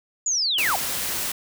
sine linear sweep, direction down, 7040 to 643 Hz, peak -20 dBFS, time 0.26-0.76 s, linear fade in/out 5 ms
white noise, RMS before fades -27 dBFS, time 0.58-1.32 s, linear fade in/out 5 ms
effects none

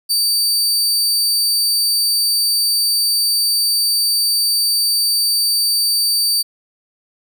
sawtooth tone, 4620 Hz, D8, 29 cents flat, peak -11 dBFS, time 0.09-6.43 s, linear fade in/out 20 ms, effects none

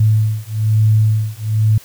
sine beating tone pair, 108 / 109.1 Hz, A2 / A2, -32 / -14 cents, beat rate 1.1 Hz, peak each -14 dBFS, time 0-1.78 s, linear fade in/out 5 ms, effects white hiss -42 dBFS RMS until 1.84 s

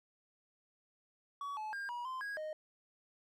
triangle tone with pitch steps, 1130 / 861 / 1606 / 963 / 1036 / 1647 / 619 Hz, C#6 / A5 / G6 / B5 / C6 / G#6 / D#5, +33 / -38 / +41 / -44 / -17 / -15 / -9 cents, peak -37 dBFS, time 1.41-2.53 s, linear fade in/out 2 ms, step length 160 ms, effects none

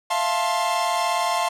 45% pulse chord, F major seventh, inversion third, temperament equal with one note detuned, 659.3 / 698.5 / 880 / 1056.8 Hz, E5 / F5 / A5 / C6, 0 / 0 / 0 / +17 cents, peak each -30 / -25 / -26 / -25 dBFS, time 0.1-1.49 s, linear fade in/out 10 ms, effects low-pass 11000 Hz 12 dB/octave

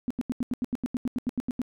sine tone bursts, 246.9 Hz, B3, in tune, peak -24 dBFS, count 15, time 0.08-1.617 s, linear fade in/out 0 ms, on 25 ms, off 83 ms, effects none

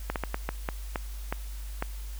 slowing click train, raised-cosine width 0.5 ms, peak -14 dBFS, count 9, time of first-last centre 0.1-1.824 s, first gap 58 ms, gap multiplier 1.36, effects added 50 Hz sine -35 dBFS peak until 2.19 s + white hiss -50 dBFS RMS until 2.19 s

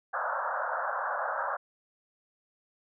white band-pass noise, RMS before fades -32 dBFS, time 0.13-1.57 s, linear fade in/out 10 ms, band 530 to 1600 Hz, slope 96 dB/octave, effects none

